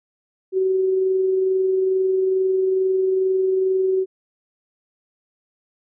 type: tone with amplitude modulation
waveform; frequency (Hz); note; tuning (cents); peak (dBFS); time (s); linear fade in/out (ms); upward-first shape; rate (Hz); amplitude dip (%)
sine; 377.9; F#4; +37; -15; 0.52-4.06; 50; sine; 22.3; 25
effects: none